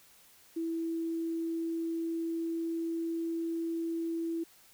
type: tone with pitch glide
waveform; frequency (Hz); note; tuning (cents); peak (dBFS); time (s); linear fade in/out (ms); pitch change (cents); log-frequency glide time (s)
sine; 329.6 to 331.5; E4 to E4; 0 to +10; -31; 0.56-4.44; 10; +10; 0.77-3.24
effects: white hiss -60 dBFS RMS until 4.73 s